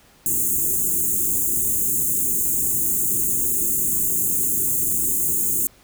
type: band-stop noise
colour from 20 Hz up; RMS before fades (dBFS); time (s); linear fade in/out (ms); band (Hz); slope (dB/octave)
white; -21; 0.26-5.67; 0; 410 to 6600; 96
effects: pink hiss -53 dBFS RMS until 5.83 s